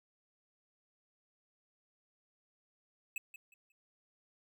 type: tone with echo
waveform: square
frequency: 2600 Hz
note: E7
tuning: 24 cents flat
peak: -37 dBFS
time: 3.16-3.18 s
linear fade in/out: 2 ms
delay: 180 ms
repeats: 3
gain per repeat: -12 dB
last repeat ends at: 3.72 s
effects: none